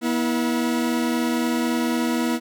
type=tone pair together; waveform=40% pulse; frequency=241.1 / 324.9 Hz; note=B3 / E4; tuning=-41 / -25 cents; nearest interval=perfect fourth; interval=516 cents; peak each=-21 / -24 dBFS; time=0.01-2.4 s; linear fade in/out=50 ms; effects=none